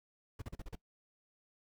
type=noise bursts; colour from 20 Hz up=brown; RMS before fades=-43 dBFS; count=6; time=0.39-0.754 s; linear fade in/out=5 ms; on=29 ms; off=38 ms; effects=noise-tail reverb RT60 0.1 s tail -21 dB re dry